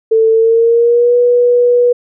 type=tone with pitch glide; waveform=sine; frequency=445.9 to 486.3 Hz; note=A4 to B4; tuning=+23 to -27 cents; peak=-6 dBFS; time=0.11-1.93 s; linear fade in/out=10 ms; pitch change=+150 cents; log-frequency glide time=0.31-1.16 s; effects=none